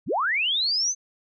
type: linear sweep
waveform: sine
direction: up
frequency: 79.2 to 6320 Hz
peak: -21 dBFS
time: 0.06-0.95 s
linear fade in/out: 50 ms
effects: none